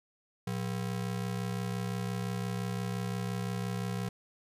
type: ring-modulated tone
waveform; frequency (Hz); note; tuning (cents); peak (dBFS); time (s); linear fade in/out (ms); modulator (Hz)
square; 148.1; D3; +15; -30; 0.47-4.09; 2; 32.9
effects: resampled to 32000 Hz + 12-bit